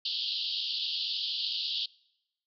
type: band-pass noise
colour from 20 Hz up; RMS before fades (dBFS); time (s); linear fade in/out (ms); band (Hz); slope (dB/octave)
white; -33; 0.05-1.86; 5; 2900 to 4800; 96
effects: noise-tail reverb RT60 0.9 s tail -25 dB re dry